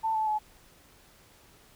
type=tone with pitch steps; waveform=sine; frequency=889 / 871.2 / 853.8 Hz; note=A5 / A5 / G#5; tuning=+18 / -17 / +48 cents; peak=-25 dBFS; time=0.03-0.39 s; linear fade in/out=20 ms; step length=120 ms; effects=pink hiss -58 dBFS RMS until 1.75 s